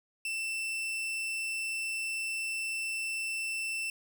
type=tone; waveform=40% pulse; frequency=2671 Hz; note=E7; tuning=22 cents sharp; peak=-31 dBFS; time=0.25-3.9 s; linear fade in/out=2 ms; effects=none